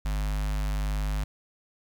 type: tone with notch filter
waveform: square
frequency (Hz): 50.7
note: G#1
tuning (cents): -41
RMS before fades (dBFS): -28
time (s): 0.05-1.24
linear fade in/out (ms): 5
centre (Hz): 380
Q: 0.91
effects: 10-bit